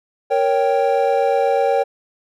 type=chord; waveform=triangle; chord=G diminished; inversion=first; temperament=equal; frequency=466.2 / 554.4 / 784 Hz; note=Bb4 / Db5 / G5; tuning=0 / 0 / 0 cents; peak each=-17 / -16 / -17 dBFS; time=0.3-1.84 s; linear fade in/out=20 ms; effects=none